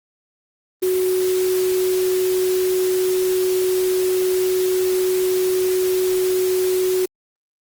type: tone in noise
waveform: sine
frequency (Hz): 370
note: F#4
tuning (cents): 0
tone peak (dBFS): -16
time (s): 0.82-7.06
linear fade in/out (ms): 10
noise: white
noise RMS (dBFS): -30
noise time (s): 0.82-7.06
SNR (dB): +11
effects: Opus 24 kbps